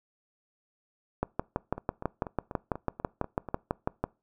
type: two click trains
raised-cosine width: 1 ms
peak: -13 / -23 dBFS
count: 18 / 8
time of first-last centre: 1.23-4.04 / 1.78-3.487 s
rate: 6.05 / 4.1 Hz
effects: noise-tail reverb RT60 0.3 s tail -24 dB re dry